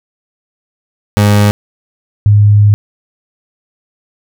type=tone pair in turn; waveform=30% pulse / sine; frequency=103.2 / 103.68 Hz; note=G#2 / G#2; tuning=-10 / -2 cents; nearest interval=unison; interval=8 cents; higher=second; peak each=-3 dBFS; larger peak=neither; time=1.17-1.51 / 2.26-2.74 s; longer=second; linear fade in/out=0 ms; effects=none